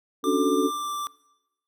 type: chord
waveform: sine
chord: D major seventh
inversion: third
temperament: equal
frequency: 277.2 / 293.7 / 370 / 440 Hz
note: C#4 / D4 / F#4 / A4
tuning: 0 / 0 / 0 / 0 cents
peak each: -25 dBFS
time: 0.23-0.71 s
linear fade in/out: 50 ms
type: tone with pitch glide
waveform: square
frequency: 1188 to 1174.4 Hz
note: D6 to D6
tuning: +20 to 0 cents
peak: -29 dBFS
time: 0.24-1.07 s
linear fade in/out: 0 ms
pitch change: -20 cents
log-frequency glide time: 0.62-0.91 s
effects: noise-tail reverb RT60 1.0 s tail -22 dB re dry